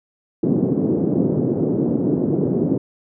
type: band-pass noise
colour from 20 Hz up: white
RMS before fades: -19 dBFS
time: 0.43-2.78 s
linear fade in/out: 5 ms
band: 140 to 370 Hz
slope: 24 dB/octave
effects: none